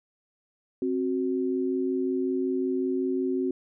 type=tone pair together; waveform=sine; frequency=264.6 / 370 Hz; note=C4 / F#4; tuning=+20 / 0 cents; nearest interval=tritone; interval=580 cents; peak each=-27 dBFS; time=0.82-3.51 s; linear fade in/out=2 ms; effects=none